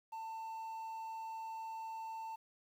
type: tone with quantisation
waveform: triangle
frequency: 894 Hz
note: A5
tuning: 27 cents sharp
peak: -40 dBFS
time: 0.12-2.36 s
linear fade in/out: 10 ms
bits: 11
effects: none